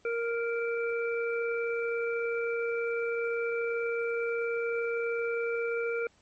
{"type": "harmonic tone", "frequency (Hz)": 466.2, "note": "A#4", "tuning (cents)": 0, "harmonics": [1, 3, 5], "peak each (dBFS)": [-29, -36, -38], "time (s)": [0.05, 6.07], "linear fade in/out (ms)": 2, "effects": ["pink hiss -65 dBFS RMS until 6.21 s", "MP3 32 kbps"]}